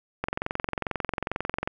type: click train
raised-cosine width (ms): 0.5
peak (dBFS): -12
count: 33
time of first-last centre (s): 0.24-1.675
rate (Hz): 22.3
effects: none